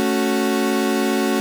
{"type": "chord", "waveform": "35% pulse", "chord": "F# minor", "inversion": "first", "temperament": "equal", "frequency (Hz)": [220, 277.2, 370], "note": ["A3", "C#4", "F#4"], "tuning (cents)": [0, 0, 0], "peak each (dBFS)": -20, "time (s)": [0, 1.4], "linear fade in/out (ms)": 0, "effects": []}